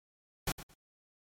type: noise with echo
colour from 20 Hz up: pink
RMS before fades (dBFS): -32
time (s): 0.47-0.52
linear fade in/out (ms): 5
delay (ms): 110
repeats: 2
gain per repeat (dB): -14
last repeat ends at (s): 0.74
effects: MP3 64 kbps